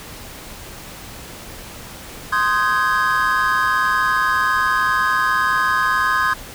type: chord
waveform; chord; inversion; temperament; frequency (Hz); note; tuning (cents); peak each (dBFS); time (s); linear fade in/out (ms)
triangle; Ab major seventh; first; equal with one note detuned; 1046.5 / 1244.5 / 1539.3 / 1661.2; C6 / Eb6 / G6 / Ab6; 0 / 0 / -32 / 0; -18 / -19 / -21 / -19; 2.32-6.34; 10
effects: pink hiss -36 dBFS RMS until 6.54 s